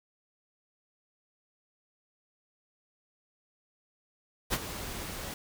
pink noise with ADSR envelope, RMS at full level -27 dBFS, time 4.5-5.34 s, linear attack 33 ms, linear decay 41 ms, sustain -12 dB, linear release 3 ms, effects none

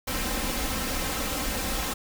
pink noise with comb filter, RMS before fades -29 dBFS, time 0.07-1.94 s, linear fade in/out 10 ms, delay 3.8 ms, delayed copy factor +0.6, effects none

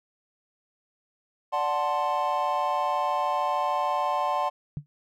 triangle chord, D dominant seventh, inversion none, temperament equal, 587.3 / 740 / 880 / 1046.5 Hz, D5 / F#5 / A5 / C6, 0 / 0 / 0 / 0 cents, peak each -29 / -27 / -27 / -26 dBFS, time 1.52-4.5 s, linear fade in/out 20 ms
sine tone with exponential decay, 146.2 Hz, D3, 7 cents flat, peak -25 dBFS, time 4.77-4.86 s, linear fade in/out 0 ms, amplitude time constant 18 ms
effects tanh soft clip ceiling -11 dBFS

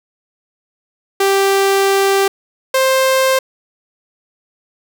sawtooth tone pair in turn, 392 / 526.6 Hz, G4 / C5, 0 / +11 cents, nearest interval perfect fourth, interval 511 cents, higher second, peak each -7 dBFS, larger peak neither, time 1.2-2.28 / 2.74-3.39 s, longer first, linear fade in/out 5 ms, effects none

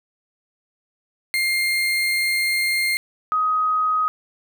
35% pulse / sine tone pair in turn, 2114 / 1257 Hz, C7 / D#6, +17 / +17 cents, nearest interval major sixth, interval 900 cents, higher first, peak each -17 dBFS, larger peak neither, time 1.34-2.97 / 3.32-4.08 s, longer first, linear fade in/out 0 ms, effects none

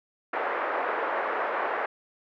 pink band-pass noise, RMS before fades -29 dBFS, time 0.33-1.86 s, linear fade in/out 5 ms, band 460 to 1800 Hz, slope 24 dB/octave, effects none

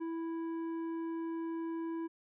triangle tone with tanh clipping, 329.6 Hz, E4, in tune, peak -37 dBFS, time 0-2.08 s, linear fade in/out 20 ms, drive 13 dB, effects none

